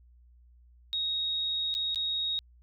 sine tone with dropouts, 3763 Hz, A#7, 16 cents sharp, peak -28 dBFS, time 0.93-2.39 s, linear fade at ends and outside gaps 0 ms, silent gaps 1.741-1.75 / 1.946-1.958 s, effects added 60 Hz sine -55 dBFS peak until 2.62 s

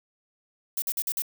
violet noise bursts, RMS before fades -28 dBFS, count 5, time 0.77-1.221 s, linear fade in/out 2 ms, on 51 ms, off 49 ms, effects none

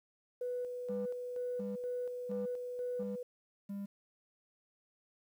sine tone with tremolo, 493.9 Hz, B4, in tune, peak -34 dBFS, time 0.41-3.23 s, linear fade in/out 5 ms, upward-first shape square, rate 2.1 Hz, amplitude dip 40%
triangle tone bursts, 200 Hz, G3, 35 cents sharp, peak -36 dBFS, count 5, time 0.89-3.86 s, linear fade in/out 10 ms, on 170 ms, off 530 ms
effects tanh soft clip ceiling -29 dBFS + 11-bit

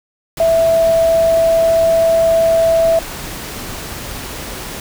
sine tone in noise, 659.3 Hz, E5, in tune, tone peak -9 dBFS, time 0.4-2.99 s, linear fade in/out 2 ms, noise pink, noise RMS -27 dBFS, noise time 0.37-4.8 s, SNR +15 dB, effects none

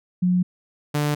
sine / sawtooth tone pair in turn, 180.4 / 147.79 Hz, F#3 / D3, -44 / +11 cents, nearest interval minor third, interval 345 cents, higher first, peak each -16 dBFS, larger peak neither, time 0.22-0.43 / 0.94-1.15 s, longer neither, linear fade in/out 10 ms, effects none

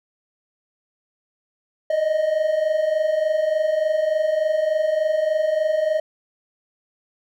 triangle tone pair together, 603.6 / 627 Hz, D5 / D#5, +47 / +13 cents, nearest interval minor second, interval 66 cents, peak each -22 / -17 dBFS, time 1.9-6 s, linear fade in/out 5 ms, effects none

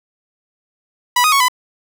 sawtooth tone with pitch steps, 982 / 1245 / 1108 / 1002 Hz, B5 / D#6 / C#6 / B5, -10 / +1 / -1 / +25 cents, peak -7 dBFS, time 1.16-1.484 s, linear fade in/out 5 ms, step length 81 ms, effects none

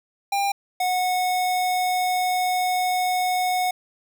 square tone pair in turn, 799 / 732.2 Hz, G5 / F#5, +33 / -18 cents, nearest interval major second, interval 151 cents, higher first, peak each -21 dBFS, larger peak neither, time 0.32-0.52 / 0.8-3.71 s, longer second, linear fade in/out 5 ms, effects none

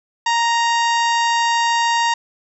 harmonic tone, 933 Hz, A#5, 1 cent sharp, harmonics 1 / 2 / 3 / 4 / 5 / 6 / 7 / 8, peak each -16 / -22 / -26 / -28 / -30 / -32 / -33 / -34 dBFS, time 0.26-2.14 s, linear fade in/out 5 ms, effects none

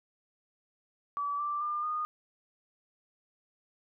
sine tone with pitch steps, 1149 / 1174.5 / 1200.6 / 1227.2 Hz, D6 / D6 / D6 / D#6, -38 / 0 / +38 / -24 cents, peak -30 dBFS, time 1.17-2.05 s, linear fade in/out 0 ms, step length 220 ms, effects none

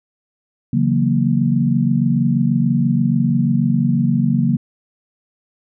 sine chord, F# dominant seventh, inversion second, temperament equal, 138.59 / 164.81 / 185 / 233.1 Hz, C#3 / E3 / F#3 / A#3, 0 / 0 / 0 / 0 cents, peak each -18 / -21 / -20 / -17 dBFS, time 0.73-4.57 s, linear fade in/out 5 ms, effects none

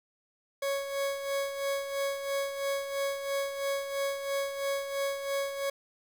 40% pulse tone with tremolo, 554.4 Hz, C#5, in tune, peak -27 dBFS, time 0.62-5.7 s, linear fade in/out 5 ms, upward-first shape sine, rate 3 Hz, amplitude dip 60%, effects 9-bit

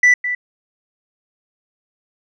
sine tone with echo, 1975.5 Hz, B6, in tune, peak -5 dBFS, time 0.03-0.14 s, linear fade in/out 5 ms, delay 210 ms, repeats 1, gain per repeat -13 dB, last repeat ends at 0.35 s, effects tanh soft clip ceiling -7 dBFS

